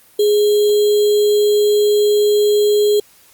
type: tone with sample-and-hold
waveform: sine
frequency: 417 Hz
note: G#4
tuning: 7 cents sharp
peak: -10 dBFS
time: 0.19-3 s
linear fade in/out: 5 ms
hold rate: 3675 Hz
effects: white hiss -49 dBFS RMS until 3.33 s + Opus 32 kbps